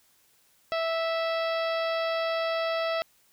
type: harmonic tone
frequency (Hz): 657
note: E5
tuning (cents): -6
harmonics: 1 / 2 / 3 / 4 / 5 / 6 / 7 / 8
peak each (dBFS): -27 / -33 / -37 / -39 / -41 / -43 / -44 / -45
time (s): 0.72-3.02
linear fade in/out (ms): 0
effects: white hiss -64 dBFS RMS until 3.32 s